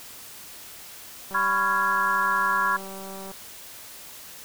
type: click train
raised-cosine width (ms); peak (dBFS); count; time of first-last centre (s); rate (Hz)
1; -27; 388; 1.31-3.315; 193
type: chord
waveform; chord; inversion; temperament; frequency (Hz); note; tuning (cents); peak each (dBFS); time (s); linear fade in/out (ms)
sine; C# dominant seventh; third; just; 997.9 / 1108.7 / 1385.9 / 1663.1; B5 / C#6 / E#6 / G#6; +18 / 0 / -14 / +2; -26; 1.34-2.77; 10
effects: white hiss -43 dBFS RMS until 4.44 s